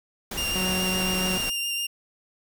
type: noise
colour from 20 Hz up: pink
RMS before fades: -33 dBFS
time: 0.31-1.5 s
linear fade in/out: 5 ms
type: tone with vibrato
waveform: sawtooth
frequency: 2794 Hz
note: F7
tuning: in tune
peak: -23 dBFS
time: 0.37-1.87 s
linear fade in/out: 10 ms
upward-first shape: square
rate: 7.1 Hz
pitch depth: 10 cents each way
type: tone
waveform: sawtooth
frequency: 185 Hz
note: F#3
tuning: in tune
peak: -23 dBFS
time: 0.55-1.38 s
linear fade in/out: 10 ms
effects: none